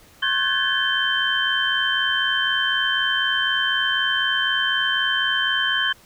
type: tone cluster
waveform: sine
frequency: 1078 / 1517 / 1645 / 1729 / 3103 Hz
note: C#6 / F#6 / G#6 / A6 / G7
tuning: -49 / +43 / -17 / -31 / -18 cents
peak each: -29 / -25 / -26 / -26 / -22 dBFS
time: 0.22-5.93 s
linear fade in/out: 10 ms
effects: pink hiss -51 dBFS RMS until 6.05 s